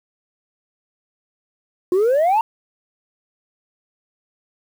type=exponential sweep; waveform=sine; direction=up; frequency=349.2 to 933 Hz; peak=-11 dBFS; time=1.92-2.41 s; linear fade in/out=2 ms; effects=tanh soft clip ceiling -12 dBFS + 7-bit